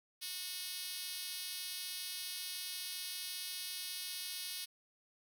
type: tone with high-pass filter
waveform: 5% pulse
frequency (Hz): 365.3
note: F#4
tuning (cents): -22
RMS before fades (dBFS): -43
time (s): 0.21-4.66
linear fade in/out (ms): 20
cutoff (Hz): 4600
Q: 0.84
effects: none